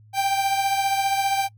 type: beating tone pair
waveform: 45% pulse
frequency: 784 / 799 Hz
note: G5 / G5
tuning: 0 / +33 cents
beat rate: 15 Hz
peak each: -21 / -28 dBFS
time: 0.13-1.49 s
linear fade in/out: 50 ms
effects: noise-tail reverb RT60 0.1 s tail -24 dB re dry + added 107 Hz sine -48 dBFS peak until 1.57 s